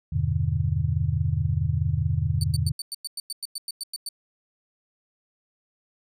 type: chord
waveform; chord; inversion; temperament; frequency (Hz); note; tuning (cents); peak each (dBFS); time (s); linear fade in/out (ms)
sine; E minor seventh; none; just; 82.41 / 98.89 / 123.61 / 148.33; E2 / G2 / B2 / D3; 0 / +16 / +2 / +18; -27; 0.12-2.72; 10
type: tone bursts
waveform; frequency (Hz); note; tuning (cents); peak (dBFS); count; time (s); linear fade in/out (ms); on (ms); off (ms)
25% pulse; 4538; C#8; +40; -25; 14; 2.41-4.089; 2; 28; 99
effects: none